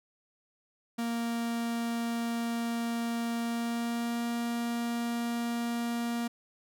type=tone with pitch glide; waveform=45% pulse; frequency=233.1 to 235.5 Hz; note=A#3 to A#3; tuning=0 to +18 cents; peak=-30 dBFS; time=0.98-6.28 s; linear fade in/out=10 ms; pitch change=+18 cents; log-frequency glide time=3.41-4.24 s; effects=none